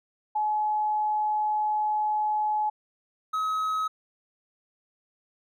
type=tone pair in turn; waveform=sine / triangle; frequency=850 / 1276.3 Hz; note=G#5 / D#6; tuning=+40 / +44 cents; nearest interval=perfect fifth; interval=704 cents; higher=second; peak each=-23 dBFS; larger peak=neither; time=0.35-2.7 / 3.33-3.88 s; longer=first; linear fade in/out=10 ms; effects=none